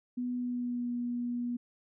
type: tone with pitch glide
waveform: sine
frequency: 246.9 to 241.8 Hz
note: B3 to B3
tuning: 0 to -36 cents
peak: -31 dBFS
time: 0.17-1.57 s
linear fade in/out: 10 ms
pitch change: -36 cents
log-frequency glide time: 0.35-0.91 s
effects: none